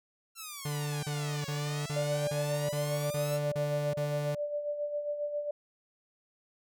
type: exponential two-way sweep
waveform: 5% pulse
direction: down then up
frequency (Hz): 1369 to 548 to 1369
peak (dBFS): -29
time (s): 0.35-3.4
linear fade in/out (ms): 50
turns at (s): 1.48
type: tone bursts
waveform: 45% pulse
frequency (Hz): 146.83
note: D3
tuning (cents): 0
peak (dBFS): -32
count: 9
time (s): 0.65-4.35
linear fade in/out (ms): 5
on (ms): 380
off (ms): 35
type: tone with tremolo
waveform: sine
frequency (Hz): 587.3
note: D5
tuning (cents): 0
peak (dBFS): -29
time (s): 1.96-5.51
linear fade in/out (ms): 5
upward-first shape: sine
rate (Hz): 7.4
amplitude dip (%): 55
effects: none